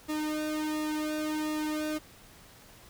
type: tone with flanger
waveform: sawtooth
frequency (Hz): 306.5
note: D#4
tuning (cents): -26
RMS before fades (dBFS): -32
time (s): 0.08-1.99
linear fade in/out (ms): 20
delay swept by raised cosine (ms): 1.3 to 2.3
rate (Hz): 1.4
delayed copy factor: -0.9
effects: pink hiss -54 dBFS RMS until 2.89 s